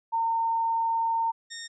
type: tone pair in turn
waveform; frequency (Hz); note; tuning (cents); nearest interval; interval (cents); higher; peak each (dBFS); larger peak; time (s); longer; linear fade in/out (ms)
sine / 5% pulse; 912 / 1840.4; A#5 / A#6; -38 / -23; octave; 1215; second; -23; neither; 0.12-1.32 / 1.5-1.68; first; 20
effects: resampled to 16000 Hz